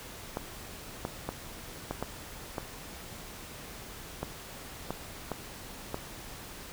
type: clicks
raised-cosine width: 1 ms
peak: -18 dBFS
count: 10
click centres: 0.371 / 1.051 / 1.29 / 1.91 / 2.026 / 2.582 / 4.23 / 4.906 / 5.317 / 5.944 s
effects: pink hiss -45 dBFS RMS until 6.72 s